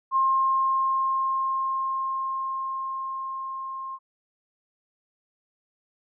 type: tone with level ramp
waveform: sine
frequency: 1064 Hz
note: C6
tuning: 29 cents sharp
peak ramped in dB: -18 to -32 dBFS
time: 0.11-3.99 s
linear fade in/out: 50 ms
effects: none